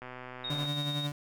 click train, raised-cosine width 0.5 ms, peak -28 dBFS, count 81, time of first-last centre 0.02-0.655 s, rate 126 Hz
sine tone with vibrato, 3729 Hz, A#7, in tune, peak -34 dBFS, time 0.44-1.07 s, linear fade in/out 5 ms, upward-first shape square, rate 14 Hz, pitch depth 10 cents each way
35% pulse tone with tremolo, 145.4 Hz, D3, 17 cents flat, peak -29 dBFS, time 0.5-1.12 s, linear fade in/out 2 ms, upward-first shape sine, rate 11 Hz, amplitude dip 45%
effects none

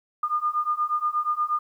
sine beating tone pair, 1210 / 1218.4 Hz, D#6 / D#6, -49 / -37 cents, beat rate 8.4 Hz, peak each -26 / -25 dBFS, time 0.23-1.59 s, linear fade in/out 5 ms, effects 10-bit

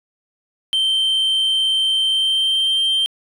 sine tone with pitch glide, 3121 to 3148 Hz, G7 to G7, -8 to +7 cents, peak -12 dBFS, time 0.73-3.06 s, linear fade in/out 0 ms, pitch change +15 cents, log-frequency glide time 2.06-2.8 s, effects tanh soft clip ceiling -14 dBFS + 9-bit

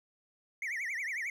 triangle tone with vibrato, 2042 Hz, C7, 43 cents flat, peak -32 dBFS, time 0.62-1.3 s, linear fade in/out 2 ms, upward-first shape triangle, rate 11 Hz, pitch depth 260 cents each way, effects none

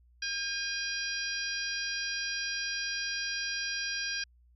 harmonic tone with a mistuned harmonic, 805 Hz, G5, 46 cents sharp, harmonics 2 / 3 / 4 / 5 / 6 / 7, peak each -36 / -40 / -42 / -44 / -37 / -40 dBFS, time 0.22-4.24 s, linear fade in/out 5 ms, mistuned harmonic 3, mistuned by +36 cents, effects added 60 Hz sine -59 dBFS peak until 4.55 s

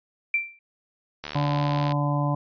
sine tone with exponential decay, 2351 Hz, D7, 1 cent sharp, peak -17 dBFS, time 0.34-0.59 s, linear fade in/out 2 ms, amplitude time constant 54 ms
click train, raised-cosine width 0.2 ms, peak -15 dBFS, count 52, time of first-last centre 1.24-1.921 s, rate 74.9 Hz
harmonic tone, 145 Hz, D3, 22 cents flat, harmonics 1 / 2 / 4 / 5 / 6 / 7, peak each -23 / -30 / -32 / -34 / -35 / -31 dBFS, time 1.35-2.35 s, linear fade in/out 5 ms
effects resampled to 11025 Hz

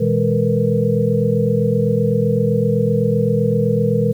sine tone cluster, 120.3 / 160.2 / 204.7 / 459.2 / 487 Hz, B2 / E3 / G#3 / A#4 / B4, -45 / -49 / -25 / -26 / -24 cents, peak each -20 dBFS, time 0-4.13 s, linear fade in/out 10 ms, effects 8-bit

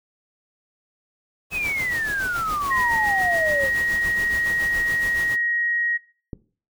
pink noise with tremolo, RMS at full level -33 dBFS, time 1.5-5.37 s, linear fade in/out 50 ms, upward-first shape sine, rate 7.1 Hz, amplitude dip 60%
sine exponential sweep, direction down, 2600 to 523.3 Hz, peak -22 dBFS, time 1.51-3.7 s, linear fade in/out 50 ms
sine tone, 1889 Hz, A#6, 22 cents sharp, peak -20 dBFS, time 2.7-5.98 s, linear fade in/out 20 ms
click, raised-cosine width 3 ms, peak -18 dBFS, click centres 6.332 s
effects noise-tail reverb RT60 0.4 s tail -18 dB re dry

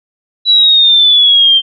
sine exponential sweep, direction down, 3951 to 3136 Hz, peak -4 dBFS, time 0.45-1.62 s, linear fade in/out 50 ms, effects none

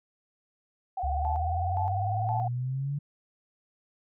sine tone with vibrato, 740 Hz, F#5, in tune, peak -29 dBFS, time 0.97-2.48 s, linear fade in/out 5 ms, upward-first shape square, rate 20 Hz, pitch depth 65 cents each way
sine exponential sweep, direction up, 69 to 145.7 Hz, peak -28 dBFS, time 1.03-2.99 s, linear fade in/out 10 ms
sine tone bursts, 864 Hz, A5, 32 cents flat, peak -31 dBFS, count 3, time 1.25-2.4 s, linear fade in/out 0 ms, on 110 ms, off 410 ms
effects none

